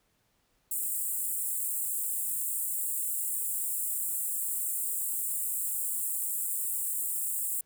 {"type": "high-pass noise", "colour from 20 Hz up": "pink", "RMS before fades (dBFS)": -32, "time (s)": [0.71, 7.61], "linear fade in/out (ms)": 5, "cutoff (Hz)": 7600, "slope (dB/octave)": 96, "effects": ["pink hiss -72 dBFS RMS until 7.65 s"]}